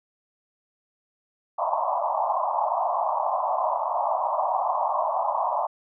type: band-pass noise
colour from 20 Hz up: white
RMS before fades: -25 dBFS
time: 1.58-5.67 s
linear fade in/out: 10 ms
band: 600 to 1100 Hz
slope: 96 dB/octave
effects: none